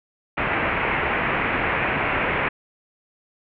white low-pass noise, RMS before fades -23 dBFS, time 0.37-2.49 s, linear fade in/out 10 ms, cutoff 2500 Hz, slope 48 dB/octave, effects none

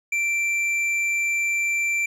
sine tone with hard clipping, 2349 Hz, D7, in tune, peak -22 dBFS, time 0.12-2.06 s, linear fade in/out 5 ms, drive 6 dB, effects none

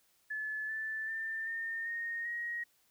sine tone with pitch steps, 1726 / 1757.2 / 1788.9 / 1821.3 / 1854.2 / 1887.7 Hz, A6 / A6 / A6 / A#6 / A#6 / A#6, -34 / -3 / +28 / -41 / -10 / +21 cents, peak -35 dBFS, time 0.3-2.64 s, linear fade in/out 10 ms, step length 390 ms, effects white hiss -71 dBFS RMS until 2.9 s

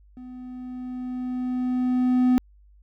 triangle tone with level ramp, 251.7 Hz, B3, 33 cents sharp, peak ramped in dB -36 to -13 dBFS, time 0.17-2.38 s, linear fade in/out 0 ms, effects added 50 Hz sine -51 dBFS peak until 2.82 s

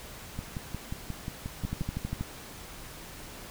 two click trains, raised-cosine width 5 ms, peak -22 / -19 dBFS, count 9 / 8, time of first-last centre 0.39-1.816 / 1.65-2.21 s, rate 5.61 / 12.5 Hz, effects pink hiss -45 dBFS RMS until 3.5 s

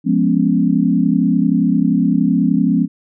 sine chord, C# dominant seventh, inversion first, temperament equal, 174.61 / 207.7 / 246.9 / 277.2 Hz, E#3 / G#3 / B3 / C#4, 0 / 0 / 0 / 0 cents, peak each -17 dBFS, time 0.04-2.88 s, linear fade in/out 50 ms, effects none

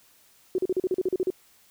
sine tone bursts, 370.2 Hz, F#4, 1 cent sharp, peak -21 dBFS, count 11, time 0.55-1.303 s, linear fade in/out 2 ms, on 33 ms, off 39 ms, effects white hiss -59 dBFS RMS until 1.7 s

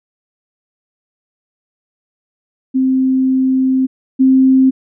sine tone pair in turn, 261.6 / 262.9 Hz, C4 / C4, 0 / +8 cents, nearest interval unison, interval 8 cents, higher second, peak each -10 / -6 dBFS, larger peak second, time 2.74-3.87 / 4.19-4.71 s, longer first, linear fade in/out 20 ms, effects none

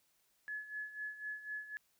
sine tone with tremolo, 1706 Hz, G#6, 46 cents sharp, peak -38 dBFS, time 0.48-1.77 s, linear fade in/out 0 ms, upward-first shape sine, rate 4 Hz, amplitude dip 75%, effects white hiss -75 dBFS RMS until 1.99 s

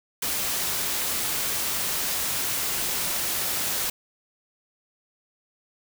white noise, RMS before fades -27 dBFS, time 0.22-3.9 s, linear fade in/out 5 ms, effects none

